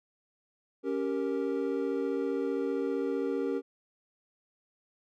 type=chord; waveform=triangle; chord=G diminished; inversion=second; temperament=equal with one note detuned; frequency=277.2 / 390.9 / 466.2 Hz; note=Db4 / G4 / Bb4; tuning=0 / -5 / 0 cents; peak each=-31 dBFS; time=0.83-3.62 s; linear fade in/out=50 ms; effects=none